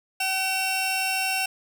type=tone pair together; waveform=sawtooth; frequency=760 / 2713 Hz; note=F#5 / E7; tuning=+46 / +49 cents; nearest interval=octave + minor seventh; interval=2203 cents; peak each=-24 / -22 dBFS; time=0.2-1.46 s; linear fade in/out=5 ms; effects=none